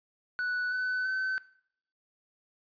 triangle tone with pitch steps, 1481 / 1504.3 / 1527.9 Hz, F#6 / F#6 / G6, +1 / +28 / -45 cents, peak -27 dBFS, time 0.39-1.38 s, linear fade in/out 0 ms, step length 330 ms, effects noise-tail reverb RT60 0.6 s tail -18 dB re dry + resampled to 11025 Hz

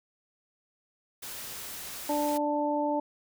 white noise, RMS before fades -40 dBFS, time 1.22-2.38 s, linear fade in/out 10 ms
harmonic tone, 294.4 Hz, D4, 4 cents sharp, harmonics 1 / 2 / 3, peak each -30 / -30 / -30 dBFS, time 2.09-3 s, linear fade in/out 5 ms
effects none

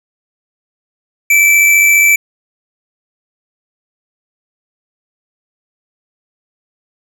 square tone with amplitude modulation, 2322 Hz, D7, 20 cents flat, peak -5 dBFS, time 1.3-2.16 s, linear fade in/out 5 ms, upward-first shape sine, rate 94.6 Hz, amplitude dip 35%, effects none

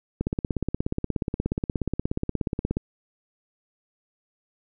click train, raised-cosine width 3 ms, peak -12 dBFS, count 44, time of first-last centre 0.21-2.77 s, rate 16.8 Hz, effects none

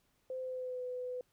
sine tone with pitch glide, 516 to 500.2 Hz, C5 to B4, -24 to +22 cents, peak -37 dBFS, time 0.3-1.21 s, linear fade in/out 2 ms, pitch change -54 cents, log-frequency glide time 0.4-0.84 s, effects pink hiss -75 dBFS RMS until 1.32 s

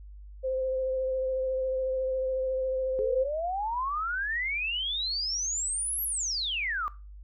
sine tone with vibrato, 521 Hz, C5, 7 cents flat, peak -27 dBFS, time 0.43-3.26 s, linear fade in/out 20 ms, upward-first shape sine, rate 14 Hz, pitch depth 17 cents each way
sine exponential two-way sweep, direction up then down, 415.3 to 11840 to 1149 Hz, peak -28 dBFS, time 2.99-6.88 s, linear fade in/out 0 ms, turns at 6.03 s
effects noise-tail reverb RT60 0.3 s tail -18 dB re dry + added 50 Hz sine -43 dBFS peak until 7.23 s

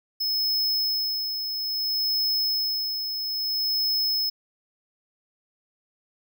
square tone with tremolo, 5190 Hz, E8, 28 cents flat, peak -22 dBFS, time 0.2-4.3 s, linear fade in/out 10 ms, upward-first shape sine, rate 0.6 Hz, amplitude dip 50%, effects none

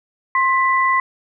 sine tone pair together, 1058.9 / 1984 Hz, C6 / B6, +20 / +7 cents, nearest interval major seventh, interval 1087 cents, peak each -15 / -18 dBFS, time 0.35-1 s, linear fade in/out 2 ms, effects none

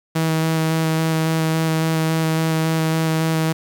sawtooth tone with vibrato, 160.5 Hz, E3, 46 cents flat, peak -13 dBFS, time 0.15-3.53 s, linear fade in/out 10 ms, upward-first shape square, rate 3.6 Hz, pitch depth 9 cents each way, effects 8-bit

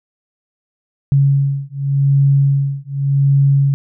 sine beating tone pair, 138.59 / 139.46 Hz, C#3 / C#3, 0 / +11 cents, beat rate 0.87 Hz, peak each -14 dBFS, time 1.12-3.74 s, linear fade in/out 0 ms, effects none

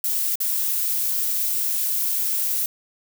violet noise with dropouts, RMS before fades -23 dBFS, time 0.04-2.66 s, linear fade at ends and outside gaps 2 ms, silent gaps 0.356-0.402 s, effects none

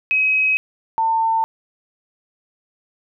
sine tone pair in turn, 2542 / 898.7 Hz, D#7 / A5, +36 / +36 cents, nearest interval octave + tritone, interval 1800 cents, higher first, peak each -14 / -15 dBFS, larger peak first, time 0.11-0.57 / 0.98-1.44 s, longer neither, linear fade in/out 0 ms, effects none

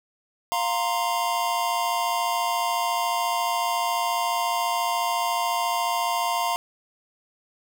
square chord, F suspended fourth, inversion none, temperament equal, 698.5 / 932.3 / 1046.5 Hz, F5 / Bb5 / C6, 0 / 0 / 0 cents, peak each -28 / -27 / -29 dBFS, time 0.52-6.56 s, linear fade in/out 0 ms, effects none

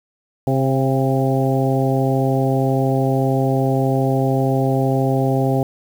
harmonic tone with a mistuned harmonic, 133 Hz, C3, 29 cents sharp, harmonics 1 / 2 / 3 / 4 / 5 / 6, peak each -18 / -21 / -23 / -24 / -25 / -26 dBFS, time 0.47-5.63 s, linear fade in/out 2 ms, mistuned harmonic 5, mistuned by +29 cents, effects 7-bit

